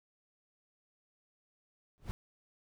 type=noise with exponential growth; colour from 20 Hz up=brown; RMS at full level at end=-34 dBFS; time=1.98-2.11 s; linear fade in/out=0 ms; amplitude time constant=28 ms; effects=none